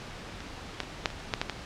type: clicks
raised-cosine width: 0.2 ms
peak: -22 / -11 / -25 / -6 / -23 / -27 / -8 / -9 / -12 dBFS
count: 9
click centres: 0.405 / 0.803 / 0.834 / 1.058 / 1.103 / 1.202 / 1.338 / 1.415 / 1.497 s
effects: pink hiss -42 dBFS RMS until 1.65 s + low-pass 5000 Hz 12 dB/octave